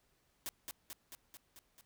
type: noise with echo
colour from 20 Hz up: white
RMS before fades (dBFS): -41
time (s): 0.46-0.49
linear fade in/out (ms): 0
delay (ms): 220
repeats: 6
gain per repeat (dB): -3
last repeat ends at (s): 1.81
effects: pink hiss -75 dBFS RMS until 1.85 s